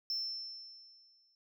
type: tone with exponential decay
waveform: sine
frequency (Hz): 5340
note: E8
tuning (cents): +22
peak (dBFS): -30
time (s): 0.1-1.35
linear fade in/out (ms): 1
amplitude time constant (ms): 270
effects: tanh soft clip ceiling -31 dBFS